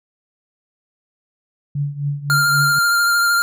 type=tone with tremolo; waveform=sine; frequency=143.5 Hz; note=D3; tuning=40 cents flat; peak=-16 dBFS; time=1.75-2.79 s; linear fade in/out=5 ms; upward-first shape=triangle; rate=3.8 Hz; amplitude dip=85%
type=tone with vibrato; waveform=square; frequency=1396.9 Hz; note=F6; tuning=in tune; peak=-14 dBFS; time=2.3-3.42 s; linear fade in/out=0 ms; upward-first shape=sine; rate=13 Hz; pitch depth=19 cents each way
effects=none